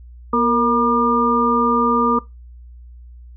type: harmonic tone with a mistuned harmonic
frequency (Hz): 240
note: B3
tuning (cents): -49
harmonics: 1 / 2 / 4 / 5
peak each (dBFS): -19 / -20 / -22 / -17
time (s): 0.33-2.19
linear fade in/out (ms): 5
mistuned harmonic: 2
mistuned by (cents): -61
effects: noise-tail reverb RT60 0.2 s tail -19 dB re dry + added 60 Hz sine -37 dBFS peak until 3.36 s